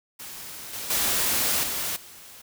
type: noise with level steps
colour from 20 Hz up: white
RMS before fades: -39 / -34 / -24 / -29 / -46 dBFS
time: 0.19-2.42 s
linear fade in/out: 10 ms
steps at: 0.73 / 0.9 / 1.63 / 1.96 s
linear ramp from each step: 5 ms
effects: none